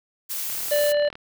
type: noise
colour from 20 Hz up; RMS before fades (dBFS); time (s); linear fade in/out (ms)
blue; -29; 0.29-0.93; 20
type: click train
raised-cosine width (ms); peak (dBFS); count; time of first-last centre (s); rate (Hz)
0.3; -23; 26; 0.5-1.154; 38.2
type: harmonic tone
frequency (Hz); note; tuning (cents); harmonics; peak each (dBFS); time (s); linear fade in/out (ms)
587.3; D5; 0; 1 / 3 / 5 / 7; -18 / -32 / -36 / -36; 0.71-1.09; 10
effects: none